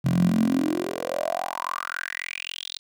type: tone with high-pass filter sweep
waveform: 10% pulse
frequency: 43.65 Hz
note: F1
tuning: in tune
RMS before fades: -26 dBFS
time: 0.04-2.79 s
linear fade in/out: 20 ms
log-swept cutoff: 140 to 4100 Hz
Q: 7.9
effects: none